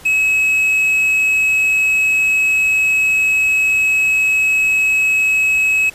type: tone with quantisation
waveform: triangle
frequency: 2567 Hz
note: E7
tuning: 47 cents flat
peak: -10 dBFS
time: 0.05-5.9 s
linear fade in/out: 10 ms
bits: 6
effects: pink hiss -40 dBFS RMS until 5.94 s + resampled to 32000 Hz